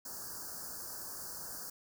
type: band-stop noise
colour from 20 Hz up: white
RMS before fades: -44 dBFS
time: 0.05-1.7 s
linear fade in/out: 5 ms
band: 1700 to 4500 Hz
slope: 96 dB/octave
effects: none